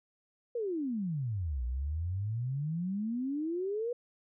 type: exponential two-way sweep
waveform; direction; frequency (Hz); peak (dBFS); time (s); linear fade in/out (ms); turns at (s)
sine; down then up; 493.9 to 58.7 to 493.9; -31; 0.55-3.93; 5; 1.64
effects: none